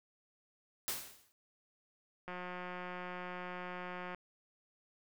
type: noise with exponential decay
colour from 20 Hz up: white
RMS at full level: -35 dBFS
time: 0.88-1.32 s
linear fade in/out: 0 ms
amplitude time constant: 94 ms
type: click train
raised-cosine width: 0.5 ms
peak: -29 dBFS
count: 337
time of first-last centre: 2.28-4.147 s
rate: 180 Hz
effects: none